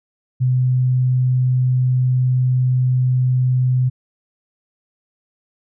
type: tone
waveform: sine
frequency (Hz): 127.2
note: C3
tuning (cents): -48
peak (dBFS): -13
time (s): 0.4-3.9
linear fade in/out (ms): 20
effects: none